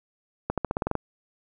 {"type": "accelerating click train", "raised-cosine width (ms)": 1, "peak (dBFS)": -11, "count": 9, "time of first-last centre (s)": [0.5, 0.953], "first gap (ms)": 77, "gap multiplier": 0.91, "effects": []}